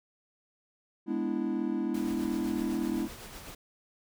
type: chord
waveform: triangle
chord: E dominant seventh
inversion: first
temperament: equal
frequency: 207.7 / 246.9 / 293.7 / 329.6 Hz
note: G#3 / B3 / D4 / E4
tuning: 0 / 0 / 0 / 0 cents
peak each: -33 / -32 / -33 / -31 dBFS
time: 1.06-3.09 s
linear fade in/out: 50 ms
type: noise with tremolo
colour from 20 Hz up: pink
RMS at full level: -44 dBFS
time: 1.94-3.55 s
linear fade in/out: 5 ms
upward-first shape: sine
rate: 7.9 Hz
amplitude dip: 35%
effects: none